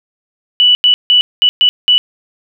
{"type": "tone bursts at uneven times", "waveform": "sine", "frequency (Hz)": 2960, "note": "F#7", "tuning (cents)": 0, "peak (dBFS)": -5, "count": 6, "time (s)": [[0.6, 0.75], [0.84, 0.94], [1.1, 1.21], [1.42, 1.49], [1.61, 1.69], [1.88, 1.98]], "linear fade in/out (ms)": 0, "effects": []}